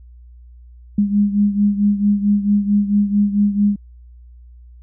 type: beating tone pair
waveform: sine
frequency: 203.4 / 207.9 Hz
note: G#3 / G#3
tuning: -36 / +2 cents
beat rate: 4.5 Hz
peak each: -14 / -19 dBFS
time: 0.98-3.76 s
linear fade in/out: 5 ms
effects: added 60 Hz sine -39 dBFS peak until 4.82 s